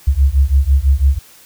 sine beating tone pair, 65.8 / 71.8 Hz, C2 / D2, +10 / -39 cents, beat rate 6 Hz, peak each -12 dBFS, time 0.07-1.19 s, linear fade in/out 10 ms, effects white hiss -44 dBFS RMS until 1.45 s

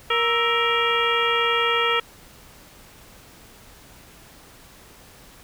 harmonic tone with a mistuned harmonic, 468.5 Hz, A#4, 9 cents sharp, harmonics 1 / 2 / 3 / 4 / 5 / 6 / 7, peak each -25 / -29 / -23 / -28 / -26 / -28 / -27 dBFS, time 0.1-2 s, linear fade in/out 5 ms, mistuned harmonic 3, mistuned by -110 cents, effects pink hiss -48 dBFS RMS until 5.43 s

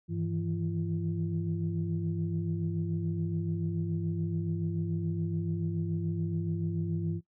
sine tone cluster, 100.5 / 158.9 / 165.9 / 340.5 Hz, G2 / D#3 / E3 / F4, +44 / +37 / +11 / -44 cents, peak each -34 / -39 / -31 / -39 dBFS, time 0.08-7.21 s, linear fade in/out 50 ms, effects noise-tail reverb RT60 0.1 s tail -18 dB re dry + tanh soft clip ceiling -19 dBFS

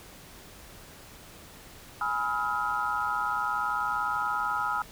sine chord, F half-diminished seventh, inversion first, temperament equal with one note detuned, 830.6 / 987.8 / 1276.5 / 1396.9 Hz, Ab5 / Cb6 / Eb6 / F6, 0 / 0 / +44 / 0 cents, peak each -33 / -34 / -30 / -32 dBFS, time 2.01-4.82 s, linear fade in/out 2 ms, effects pink hiss -49 dBFS RMS until 4.91 s

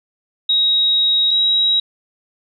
sine tone pair in turn, 3800 / 3840 Hz, A#7 / B7, +33 / -49 cents, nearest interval unison, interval 18 cents, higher second, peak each -12 / -12 dBFS, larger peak neither, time 0.49-1.31 / 1.31-1.8 s, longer first, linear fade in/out 5 ms, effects none

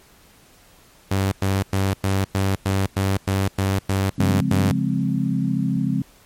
sawtooth tone bursts, 96.9 Hz, G2, 20 cents flat, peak -14 dBFS, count 12, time 1.11-4.719 s, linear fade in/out 5 ms, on 210 ms, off 99 ms
sine chord, Db major seventh, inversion none, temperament equal, 138.59 / 174.61 / 207.7 / 261.6 Hz, Db3 / F3 / Ab3 / C4, 0 / 0 / 0 / 0 cents, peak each -24 dBFS, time 4.18-6.02 s, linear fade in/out 5 ms
effects pink hiss -52 dBFS RMS until 6.25 s + MP3 64 kbps

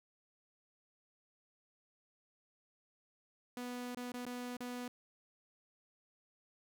sawtooth tone with dropouts, 246.2 Hz, B3, 5 cents flat, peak -37 dBFS, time 3.57-4.88 s, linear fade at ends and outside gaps 2 ms, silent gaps 3.948-3.97 / 4.12-4.14 / 4.254-4.264 / 4.568-4.605 s, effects none

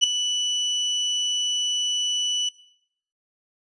35% pulse tone with ADSR envelope, 2967 Hz, F#7, 4 cents sharp, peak -9 dBFS, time 0.01-2.49 s, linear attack 29 ms, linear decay 4 ms, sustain -11 dB, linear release 4 ms, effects noise-tail reverb RT60 0.7 s tail -20 dB re dry + resampled to 22050 Hz

